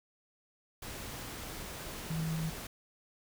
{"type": "tone in noise", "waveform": "sine", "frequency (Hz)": 160.6, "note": "E3", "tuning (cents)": -45, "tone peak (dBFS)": -32, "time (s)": [2.1, 2.5], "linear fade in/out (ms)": 5, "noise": "pink", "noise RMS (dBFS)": -43, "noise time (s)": [0.82, 2.67], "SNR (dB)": 8, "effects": []}